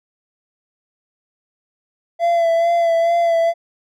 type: tone with vibrato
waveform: triangle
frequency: 675 Hz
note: E5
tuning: 41 cents sharp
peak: -11 dBFS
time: 2.19-3.54 s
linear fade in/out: 50 ms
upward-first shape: sine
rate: 2.3 Hz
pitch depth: 28 cents each way
effects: none